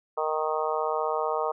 harmonic tone, 155.56 Hz, D#3, in tune, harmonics 3 / 4 / 5 / 6 / 7 / 8, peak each -30 / -31 / -32 / -33 / -33 / -34 dBFS, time 0.17-1.52 s, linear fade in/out 10 ms, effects none

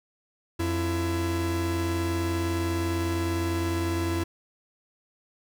45% pulse tone pair together, 88.54 / 334.3 Hz, F2 / E4, +24 / +24 cents, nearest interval octave + major seventh, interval 2300 cents, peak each -28 / -28 dBFS, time 0.59-4.24 s, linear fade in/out 10 ms, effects none

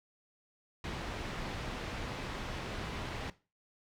pink low-pass noise, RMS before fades -40 dBFS, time 0.84-3.3 s, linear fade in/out 2 ms, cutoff 3600 Hz, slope 12 dB/octave, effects noise-tail reverb RT60 0.3 s tail -17 dB re dry

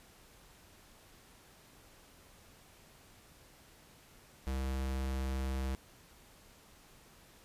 square tone, 66.1 Hz, C2, 18 cents sharp, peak -34 dBFS, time 4.47-5.75 s, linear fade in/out 0 ms, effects pink hiss -60 dBFS RMS until 7.44 s + resampled to 32000 Hz

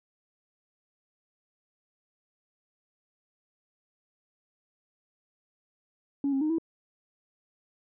sine tone with pitch steps, 280 / 270.2 / 307.7 / 327.3 Hz, C#4 / C#4 / D#4 / E4, +18 / -44 / -19 / -12 cents, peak -23 dBFS, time 6.24-6.584 s, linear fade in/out 2 ms, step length 86 ms, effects tanh soft clip ceiling -21 dBFS

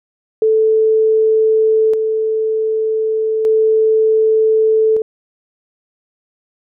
sine tone with tremolo, 439 Hz, A4, 4 cents flat, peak -9 dBFS, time 0.42-5.02 s, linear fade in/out 2 ms, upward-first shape square, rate 0.33 Hz, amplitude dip 40%, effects none

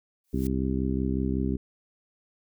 blue noise with exponential growth, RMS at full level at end -40 dBFS, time 0.24-0.47 s, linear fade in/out 1 ms, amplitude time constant 50 ms
harmonic tone, 65.41 Hz, C2, in tune, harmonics 1 / 2 / 3 / 4 / 5 / 6, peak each -30 / -33 / -30 / -30 / -35 / -35 dBFS, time 0.33-1.57 s, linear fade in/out 10 ms
effects none

